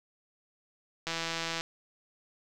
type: click train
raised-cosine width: 0.2 ms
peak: -16 dBFS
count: 90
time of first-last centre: 1.07-1.609 s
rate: 165 Hz
effects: none